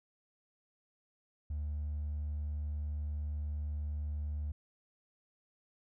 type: tone with hard clipping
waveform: triangle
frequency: 74.3 Hz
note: D2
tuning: 21 cents sharp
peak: -34 dBFS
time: 1.5-4.52 s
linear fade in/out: 5 ms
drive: 2 dB
effects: none